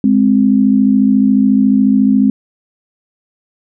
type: tone pair together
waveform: sine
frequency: 207.7 / 261.8 Hz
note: G#3 / C4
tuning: 0 / +1 cents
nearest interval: major third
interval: 401 cents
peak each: -10 dBFS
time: 0.04-2.3 s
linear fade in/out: 2 ms
effects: none